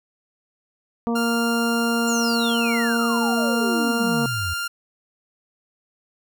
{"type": "harmonic tone", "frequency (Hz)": 233.1, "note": "A#3", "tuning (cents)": 0, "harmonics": [1, 2, 3, 4, 5], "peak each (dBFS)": [-21, -27, -31, -33, -35], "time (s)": [1.07, 4.26], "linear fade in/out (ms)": 0}
{"type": "tone", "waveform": "sawtooth", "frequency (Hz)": 1396.9, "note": "F6", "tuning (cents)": 0, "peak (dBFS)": -21, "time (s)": [1.15, 4.68], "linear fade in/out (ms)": 10}
{"type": "exponential sweep", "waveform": "sine", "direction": "down", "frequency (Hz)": [7380, 80.3], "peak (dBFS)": -26, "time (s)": [2.07, 4.54], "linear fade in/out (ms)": 10}
{"effects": []}